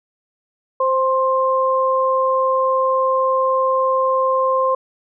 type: tone pair together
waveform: sine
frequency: 523.3 / 1053.9 Hz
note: C5 / C6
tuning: 0 / +12 cents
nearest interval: octave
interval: 1212 cents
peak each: -17 dBFS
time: 0.8-4.75 s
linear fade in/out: 5 ms
effects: none